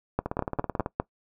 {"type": "two click trains", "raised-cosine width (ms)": 1, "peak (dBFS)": [-10, -15], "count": [5, 12], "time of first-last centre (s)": [[0.19, 1], [0.26, 0.861]], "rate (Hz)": [4.94, 18.3], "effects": ["noise-tail reverb RT60 0.1 s tail -21 dB re dry"]}